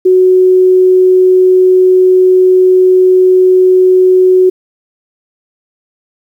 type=tone; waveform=sine; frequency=370 Hz; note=F#4; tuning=in tune; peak=-3 dBFS; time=0.05-4.5 s; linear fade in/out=10 ms; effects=7-bit